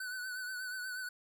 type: tone with vibrato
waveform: square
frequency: 1500 Hz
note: F#6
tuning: 23 cents sharp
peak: -39 dBFS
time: 0-1.09 s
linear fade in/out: 5 ms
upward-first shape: triangle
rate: 8.3 Hz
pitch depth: 53 cents each way
effects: none